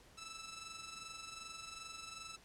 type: tone with amplitude modulation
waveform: 10% pulse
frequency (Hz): 1318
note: E6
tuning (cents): -1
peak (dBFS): -37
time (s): 0.17-2.37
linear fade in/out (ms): 20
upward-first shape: sine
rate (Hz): 22.6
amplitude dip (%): 55
effects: pink hiss -63 dBFS RMS until 2.44 s + low-pass 10000 Hz 12 dB/octave